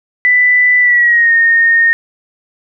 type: tone with pitch glide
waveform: sine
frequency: 1987 to 1843.3 Hz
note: B6 to A#6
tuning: +10 to -20 cents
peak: -6 dBFS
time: 0.25-1.93 s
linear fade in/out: 0 ms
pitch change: -130 cents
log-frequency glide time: 0.79-1.33 s
effects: none